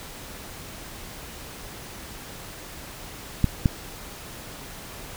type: clicks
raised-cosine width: 5 ms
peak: -5 dBFS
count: 2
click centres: 3.443 / 3.658 s
effects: pink hiss -40 dBFS RMS until 5.16 s